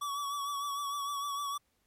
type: tone with vibrato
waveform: square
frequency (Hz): 1137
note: C#6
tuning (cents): +44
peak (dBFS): -34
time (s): 0.01-1.58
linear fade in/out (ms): 10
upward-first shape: triangle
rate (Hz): 6.6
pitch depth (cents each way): 47
effects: pink hiss -75 dBFS RMS until 1.86 s + MP3 64 kbps

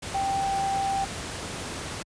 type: tone in noise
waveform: sine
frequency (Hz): 784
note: G5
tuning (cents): 0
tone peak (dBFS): -24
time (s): 0.14-1.05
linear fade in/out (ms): 10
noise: pink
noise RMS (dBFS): -34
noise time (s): 0.02-2.03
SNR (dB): +7
effects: high-pass 60 Hz 12 dB/octave + resampled to 22050 Hz

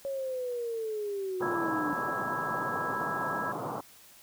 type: linear sweep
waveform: sine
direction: down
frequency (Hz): 554.4 to 290.7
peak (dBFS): -31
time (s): 0.05-1.93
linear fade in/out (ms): 0
type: band-pass noise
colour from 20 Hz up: white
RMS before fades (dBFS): -36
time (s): 1.4-3.81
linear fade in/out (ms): 10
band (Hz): 110 to 1200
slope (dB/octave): 48
type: harmonic tone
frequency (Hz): 329.6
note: E4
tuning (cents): 0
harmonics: 3 / 4 / 5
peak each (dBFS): -37 / -35 / -36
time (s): 1.42-3.52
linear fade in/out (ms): 5
effects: white hiss -55 dBFS RMS until 4.22 s

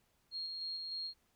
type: tone with tremolo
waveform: sine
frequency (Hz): 4255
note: C8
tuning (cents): +28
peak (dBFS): -38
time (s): 0.31-1.14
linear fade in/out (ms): 50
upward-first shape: square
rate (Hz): 3.3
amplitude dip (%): 25
effects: pink hiss -75 dBFS RMS until 1.35 s

